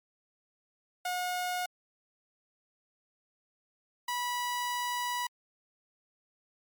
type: tone pair in turn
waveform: sawtooth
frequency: 722 / 977.8 Hz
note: F#5 / B5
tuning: -43 / -18 cents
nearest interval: perfect fourth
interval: 525 cents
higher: second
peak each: -27 dBFS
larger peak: neither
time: 1.05-1.66 / 4.08-5.27 s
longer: second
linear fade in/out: 5 ms
effects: MP3 96 kbps